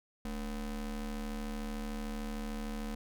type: ring-modulated tone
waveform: square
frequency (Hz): 127.9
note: C3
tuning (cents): -39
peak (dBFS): -34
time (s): 0.25-2.95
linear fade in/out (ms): 2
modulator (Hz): 91.2
effects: none